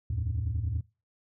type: tone cluster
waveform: sine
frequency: 75.6 / 86.2 / 110.4 Hz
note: D#2 / F2 / A2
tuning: -49 / -22 / +6 cents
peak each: -31 / -31 / -30 dBFS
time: 0.1-0.81 s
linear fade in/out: 5 ms
effects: noise-tail reverb RT60 0.3 s tail -23 dB re dry + tanh soft clip ceiling -23 dBFS